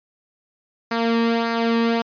sawtooth tone with flanger, 230.7 Hz, A#3, 18 cents flat, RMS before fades -20 dBFS, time 0.91-2.02 s, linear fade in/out 5 ms, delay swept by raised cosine 0.3 to 1.4 ms, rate 1.7 Hz, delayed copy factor -0.55, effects resampled to 11025 Hz

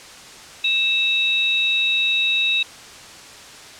sine tone pair together, 2637 / 3800 Hz, E7 / A#7, 0 / +33 cents, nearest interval tritone, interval 633 cents, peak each -19 dBFS, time 0.64-2.63 s, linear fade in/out 5 ms, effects white hiss -40 dBFS RMS until 3.79 s + low-pass 7000 Hz 12 dB/octave

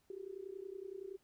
sine tone with amplitude modulation, 385.8 Hz, G4, 28 cents flat, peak -40 dBFS, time 0.1-1.17 s, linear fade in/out 2 ms, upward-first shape sine, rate 30.7 Hz, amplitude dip 90%, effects pink hiss -75 dBFS RMS until 1.23 s

